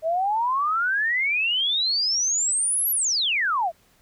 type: exponential two-way sweep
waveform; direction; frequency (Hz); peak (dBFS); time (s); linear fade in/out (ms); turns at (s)
sine; up then down; 622.3 to 11970 to 622.3; -20; 0.02-3.72; 50; 2.91
effects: pink hiss -60 dBFS RMS until 4.01 s